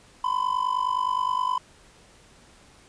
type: tone with amplitude modulation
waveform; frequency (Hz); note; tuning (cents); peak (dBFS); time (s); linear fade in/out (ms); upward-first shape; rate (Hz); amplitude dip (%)
triangle; 1009; B5; +37; -17; 0.24-1.58; 5; sine; 49.6; 85
effects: pink hiss -54 dBFS RMS until 2.88 s + resampled to 22050 Hz